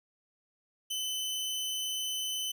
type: tone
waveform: sawtooth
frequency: 3034 Hz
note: F#7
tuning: 43 cents sharp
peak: -29 dBFS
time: 0.9-2.52 s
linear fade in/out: 10 ms
effects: none